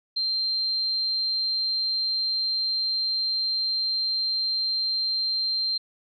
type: tone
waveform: sine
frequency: 4156 Hz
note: C8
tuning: 12 cents flat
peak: -23 dBFS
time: 0.16-5.78 s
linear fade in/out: 10 ms
effects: none